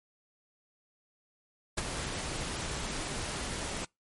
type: noise with ADSR envelope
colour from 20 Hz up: pink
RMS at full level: -29 dBFS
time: 1.77-3.85 s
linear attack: 13 ms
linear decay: 20 ms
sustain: -7 dB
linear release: 4 ms
effects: noise-tail reverb RT60 0.2 s tail -26 dB re dry + MP3 48 kbps